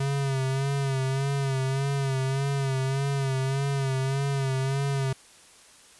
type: tone with vibrato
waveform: square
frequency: 135.9 Hz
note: C#3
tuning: 34 cents flat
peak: -25 dBFS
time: 0-5.13 s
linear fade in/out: 5 ms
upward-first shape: sine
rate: 1.7 Hz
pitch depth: 50 cents each way
effects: white hiss -53 dBFS RMS until 5.99 s + resampled to 24000 Hz